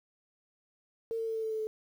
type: tone with pitch steps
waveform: sine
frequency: 454.7 / 451.3 / 447.9 / 444.6 / 441.2 / 437.9 / 434.7 Hz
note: A#4 / A4 / A4 / A4 / A4 / A4 / A4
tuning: -43 / +44 / +31 / +18 / +5 / -8 / -21 cents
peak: -31 dBFS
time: 1.11-1.67 s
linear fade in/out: 0 ms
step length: 80 ms
effects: 10-bit